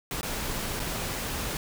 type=noise with dropouts; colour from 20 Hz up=pink; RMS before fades=-32 dBFS; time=0.11-1.57 s; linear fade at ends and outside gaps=1 ms; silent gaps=0.211-0.23 / 0.795-0.8 s; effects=none